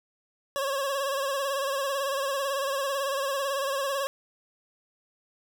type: tone with vibrato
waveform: 25% pulse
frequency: 550 Hz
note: C#5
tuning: 14 cents flat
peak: -23 dBFS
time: 0.56-4.07 s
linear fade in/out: 0 ms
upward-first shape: sine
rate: 18 Hz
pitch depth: 58 cents each way
effects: none